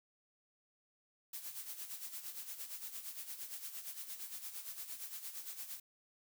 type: noise with tremolo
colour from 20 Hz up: blue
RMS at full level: -44 dBFS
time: 1.33-5.8 s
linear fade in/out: 5 ms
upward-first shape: sine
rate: 8.7 Hz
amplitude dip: 65%
effects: none